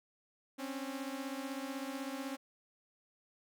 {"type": "beating tone pair", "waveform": "sawtooth", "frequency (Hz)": [265.1, 281.1], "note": ["C4", "C#4"], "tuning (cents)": [23, 24], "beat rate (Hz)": 16, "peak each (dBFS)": [-37, -39], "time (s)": [0.58, 2.37], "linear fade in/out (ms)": 20, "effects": []}